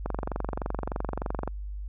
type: click train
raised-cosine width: 1 ms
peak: -16 dBFS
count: 34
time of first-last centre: 0.06-1.476 s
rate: 23.3 Hz
effects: added 50 Hz sine -33 dBFS peak until 1.88 s